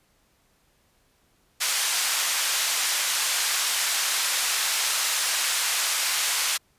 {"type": "band-pass noise", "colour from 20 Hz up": "white", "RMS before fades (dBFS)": -25, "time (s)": [1.6, 6.58], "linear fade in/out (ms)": 20, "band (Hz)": [1000, 8600], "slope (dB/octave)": 12, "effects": ["pink hiss -65 dBFS RMS until 6.78 s", "resampled to 32000 Hz"]}